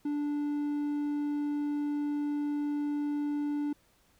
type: tone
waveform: triangle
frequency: 292.4 Hz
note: D4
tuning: 7 cents flat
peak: -27 dBFS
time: 0.05-3.73 s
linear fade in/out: 5 ms
effects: pink hiss -67 dBFS RMS until 4.19 s